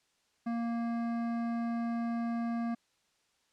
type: tone with hard clipping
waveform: sine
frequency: 233.1 Hz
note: A#3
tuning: in tune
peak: -33 dBFS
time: 0.46-2.75 s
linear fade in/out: 10 ms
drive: 13 dB
effects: white hiss -73 dBFS RMS until 3.52 s + low-pass 7000 Hz 12 dB/octave